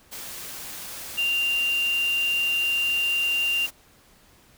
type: tone in noise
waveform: sine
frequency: 2784 Hz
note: F7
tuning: 6 cents flat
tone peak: -21 dBFS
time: 1.17-3.67 s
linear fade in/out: 20 ms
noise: white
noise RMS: -37 dBFS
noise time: 0.11-3.71 s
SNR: +13 dB
effects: pink hiss -56 dBFS RMS until 4.57 s